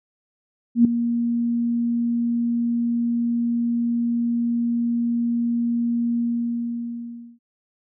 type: tone with ADSR envelope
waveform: sine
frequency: 235.8 Hz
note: A#3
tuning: 20 cents sharp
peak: -8 dBFS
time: 0.75-7.39 s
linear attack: 99 ms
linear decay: 3 ms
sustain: -11 dB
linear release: 1200 ms
effects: none